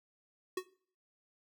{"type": "tone with exponential decay", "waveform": "square", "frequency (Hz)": 370, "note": "F#4", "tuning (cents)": 0, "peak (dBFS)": -31, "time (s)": [0.57, 0.67], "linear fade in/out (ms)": 5, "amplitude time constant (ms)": 20, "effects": ["noise-tail reverb RT60 0.5 s tail -20 dB re dry"]}